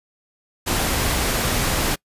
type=noise; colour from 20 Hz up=pink; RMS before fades=-21 dBFS; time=0.66-1.96 s; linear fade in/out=20 ms; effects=noise-tail reverb RT60 0.1 s tail -25 dB re dry + resampled to 32000 Hz